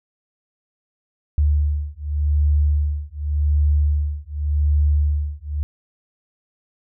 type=beating tone pair; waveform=sine; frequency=73.42 / 74.29 Hz; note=D2 / D2; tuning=0 / +20 cents; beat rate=0.87 Hz; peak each=-19 dBFS; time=1.38-5.63 s; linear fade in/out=0 ms; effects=none